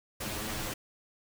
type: noise with comb filter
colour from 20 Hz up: pink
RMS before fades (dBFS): -36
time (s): 0.2-0.74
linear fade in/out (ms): 10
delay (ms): 9.4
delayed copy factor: +0.9
effects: none